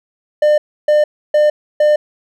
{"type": "tone bursts", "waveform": "triangle", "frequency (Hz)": 600, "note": "D5", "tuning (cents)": 37, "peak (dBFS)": -6, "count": 4, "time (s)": [0.42, 1.96], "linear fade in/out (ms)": 5, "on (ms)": 160, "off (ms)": 300, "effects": []}